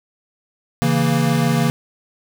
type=chord; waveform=square; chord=A# diminished; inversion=first; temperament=equal; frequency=138.59 / 164.81 / 233.1 Hz; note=C#3 / E3 / A#3; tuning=0 / 0 / 0 cents; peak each=-20 dBFS; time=0.82-1.7 s; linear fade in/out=0 ms; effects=none

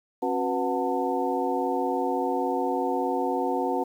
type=tone cluster; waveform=sine; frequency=271.1 / 367.6 / 492.6 / 734 / 893 Hz; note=C#4 / F#4 / B4 / F#5 / A5; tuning=-38 / -11 / -5 / -14 / +25 cents; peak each=-30 dBFS; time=0.22-3.84 s; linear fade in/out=10 ms; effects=9-bit

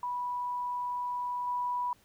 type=tone with level steps; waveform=sine; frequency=982 Hz; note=B5; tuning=10 cents flat; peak=-31 / -29 dBFS; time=0.03-1.93 s; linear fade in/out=2 ms; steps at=1.47 s; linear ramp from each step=5 ms; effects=pink hiss -64 dBFS RMS until 2.04 s

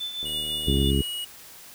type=tone with tremolo; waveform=sine; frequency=3520 Hz; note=A7; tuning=in tune; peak=-27 dBFS; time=0-0.91 s; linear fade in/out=10 ms; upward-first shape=triangle; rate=6 Hz; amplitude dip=65%
type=click train; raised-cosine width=2 ms; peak=-29 dBFS; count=47; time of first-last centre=0.23-0.831 s; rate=76.6 Hz
type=tone; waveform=square; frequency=2904 Hz; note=F#7; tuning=33 cents flat; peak=-30 dBFS; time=0.25-1.25 s; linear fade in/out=10 ms
type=harmonic tone; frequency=68.5 Hz; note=C#2; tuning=20 cents flat; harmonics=1 / 2 / 3 / 4 / 5 / 6; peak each=-23 / -26 / -28 / -29 / -30 / -31 dBFS; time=0.67-1.02 s; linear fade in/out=5 ms
effects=white hiss -46 dBFS RMS until 1.74 s

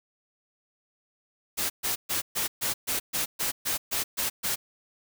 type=noise bursts; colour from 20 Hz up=white; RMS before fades=-28 dBFS; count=12; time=1.57-4.56 s; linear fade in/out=20 ms; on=130 ms; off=130 ms; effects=none

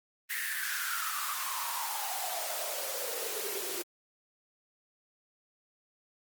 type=noise with high-pass filter sweep; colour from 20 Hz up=white; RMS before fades=-35 dBFS; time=0.29-3.83 s; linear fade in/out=20 ms; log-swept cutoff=1900 to 350 Hz; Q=8.2; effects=Opus 32 kbps

